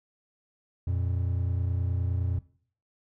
triangle tone pair together, 88.1 / 117.78 Hz, F2 / A#2, +16 / +18 cents, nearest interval perfect fourth, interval 502 cents, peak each -24 / -31 dBFS, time 0.87-2.39 s, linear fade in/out 5 ms, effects noise-tail reverb RT60 0.5 s tail -18 dB re dry

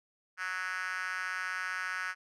5% pulse tone with high-pass filter, 184.9 Hz, F#3, 1 cent flat, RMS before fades -36 dBFS, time 0.37-2.15 s, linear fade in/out 50 ms, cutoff 1500 Hz, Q 4.1, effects low-pass 8000 Hz 12 dB/octave

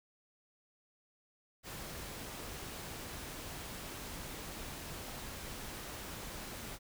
pink noise, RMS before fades -45 dBFS, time 1.63-6.79 s, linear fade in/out 50 ms, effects none

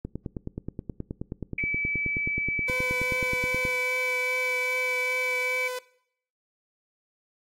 click train, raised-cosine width 3 ms, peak -19 dBFS, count 35, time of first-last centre 0.05-3.652 s, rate 9.44 Hz
sine tone, 2300 Hz, D7, 37 cents flat, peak -26 dBFS, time 1.58-5.68 s, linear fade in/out 5 ms
sawtooth tone with vibrato, 505 Hz, B4, 39 cents sharp, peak -27 dBFS, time 2.68-5.79 s, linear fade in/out 5 ms, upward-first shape triangle, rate 2.5 Hz, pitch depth 13 cents each way
effects noise-tail reverb RT60 0.7 s tail -22 dB re dry + AAC 48 kbps

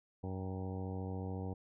harmonic tone with a mistuned harmonic, 94 Hz, F#2, 28 cents sharp, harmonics 1 / 2 / 3 / 4 / 5 / 6 / 7 / 8 / 9 / 10, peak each -40 / -44 / -47 / -51 / -48 / -56 / -57 / -52 / -59 / -59 dBFS, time 0.23-1.54 s, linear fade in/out 10 ms, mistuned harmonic 8, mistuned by +57 cents, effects none

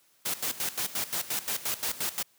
white noise with tremolo, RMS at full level -30 dBFS, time 0.25-2.23 s, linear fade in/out 10 ms, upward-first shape square, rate 5.7 Hz, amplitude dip 80%, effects white hiss -65 dBFS RMS until 2.38 s + high-pass 100 Hz 12 dB/octave

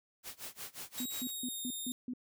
white noise with tremolo, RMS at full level -43 dBFS, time 0.23-1.32 s, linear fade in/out 50 ms, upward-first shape sine, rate 5.6 Hz, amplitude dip 95%
10% pulse tone with pitch glide, 3813 to 3677 Hz, A#7 to A#7, +38 to -24 cents, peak -32 dBFS, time 0.98-1.92 s, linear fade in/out 0 ms, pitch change -62 cents, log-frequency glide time 1.14-1.65 s
sine tone bursts, 250 Hz, B3, 21 cents sharp, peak -36 dBFS, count 6, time 1-2.136 s, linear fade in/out 2 ms, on 56 ms, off 160 ms
effects none

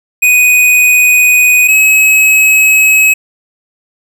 square tone pair in turn, 2489 / 2560 Hz, D#7 / D#7, 0 / +49 cents, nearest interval unison, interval 49 cents, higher second, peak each -5 dBFS, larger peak neither, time 0.22-1.68 / 1.68-3.14 s, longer neither, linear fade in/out 10 ms, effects none

